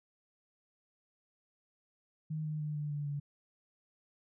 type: tone with pitch steps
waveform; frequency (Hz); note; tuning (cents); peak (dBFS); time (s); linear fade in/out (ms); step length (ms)
sine; 155.56 / 153.15 / 150.78 / 148.45 / 146.15 / 143.89; D#3 / D#3 / D3 / D3 / D3 / D3; 0 / -27 / +46 / +19 / -8 / -35; -34; 2.3-3.2; 10; 150
effects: none